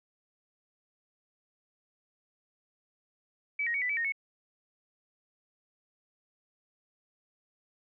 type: tone with pitch steps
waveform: sine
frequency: 2292 / 1879 / 2243 / 1987 / 2299 / 1853 / 2205 Hz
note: D7 / A#6 / C#7 / B6 / D7 / A#6 / C#7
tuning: -43 / +13 / +20 / +10 / -37 / -11 / -10 cents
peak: -28 dBFS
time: 3.59-4.122 s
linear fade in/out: 5 ms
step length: 76 ms
effects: none